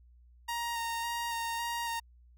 sawtooth tone with vibrato, 932.3 Hz, A#5, in tune, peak -29 dBFS, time 0.48-2 s, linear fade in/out 10 ms, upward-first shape square, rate 1.8 Hz, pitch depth 14 cents each way, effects added 60 Hz sine -56 dBFS peak until 2.37 s

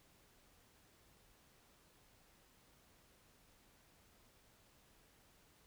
silence, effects pink hiss -69 dBFS RMS until 5.66 s

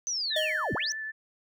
sine linear two-way sweep, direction down then up, 6200 to 58.27 to 6200 Hz, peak -28 dBFS, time 0.07-0.92 s, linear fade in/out 0 ms, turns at 0.74 s
sine tone with vibrato, 1752 Hz, A6, 8 cents flat, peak -33 dBFS, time 0.3-1.12 s, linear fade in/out 20 ms, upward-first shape triangle, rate 7.7 Hz, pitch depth 15 cents each way
square tone with exponential decay, 622.3 Hz, D#5, in tune, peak -26 dBFS, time 0.36-0.96 s, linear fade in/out 5 ms, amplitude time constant 130 ms
effects none

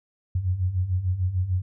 sine beating tone pair, 87.31 / 94.01 Hz, F2 / F#2, 0 / +28 cents, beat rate 6.7 Hz, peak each -28 / -23 dBFS, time 0.35-1.62 s, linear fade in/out 5 ms, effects none

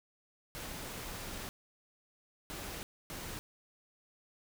pink noise bursts at uneven times, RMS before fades -43 dBFS, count 3, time 0.55-1.49 / 2.5-2.83 / 3.1-3.39 s, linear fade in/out 0 ms, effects none

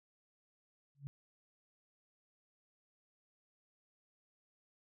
sine tone with exponential growth, 140.6 Hz, C#3, 25 cents sharp, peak -37 dBFS, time 0.95-1.07 s, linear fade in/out 0 ms, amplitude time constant 25 ms, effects none

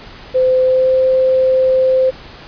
sine tone with pitch glide, 514 to 520 Hz, C5 to C5, -31 to -11 cents, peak -9 dBFS, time 0.34-2.11 s, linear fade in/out 20 ms, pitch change +20 cents, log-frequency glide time 0.6-0.96 s, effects pink hiss -36 dBFS RMS until 2.47 s + resampled to 11025 Hz

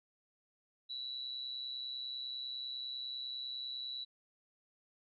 sine tone with amplitude modulation, 3932 Hz, B7, 8 cents flat, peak -35 dBFS, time 0.89-4.05 s, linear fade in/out 20 ms, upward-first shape sine, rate 130 Hz, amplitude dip 65%, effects tanh soft clip ceiling -34 dBFS + MP3 32 kbps

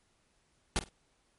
pink noise with echo, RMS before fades -29 dBFS, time 0.76-0.79 s, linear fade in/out 0 ms, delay 49 ms, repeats 2, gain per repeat -14 dB, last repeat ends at 0.888 s, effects pink hiss -72 dBFS RMS until 1.38 s + MP3 48 kbps

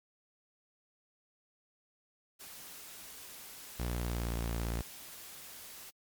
white noise, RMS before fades -49 dBFS, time 2.39-5.91 s, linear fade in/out 20 ms
sawtooth tone with pitch glide, 60.1 to 57.55 Hz, B1 to A#1, -46 to -22 cents, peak -29 dBFS, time 3.79-4.82 s, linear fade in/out 10 ms, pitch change -76 cents, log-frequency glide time 3.97-4.37 s
effects MP3 96 kbps

